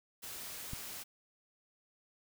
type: noise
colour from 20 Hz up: white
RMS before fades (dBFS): -45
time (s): 0.22-1.04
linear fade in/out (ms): 20
type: click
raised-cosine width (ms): 5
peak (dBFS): -29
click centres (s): 0.734
effects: none